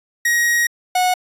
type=tone pair in turn; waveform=45% pulse; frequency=1891 / 731.6 Hz; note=A#6 / F#5; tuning=+24 / -20 cents; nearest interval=octave + major third; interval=1644 cents; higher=first; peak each=-14 dBFS; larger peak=neither; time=0.25-0.67 / 0.95-1.14 s; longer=first; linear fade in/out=5 ms; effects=resampled to 32000 Hz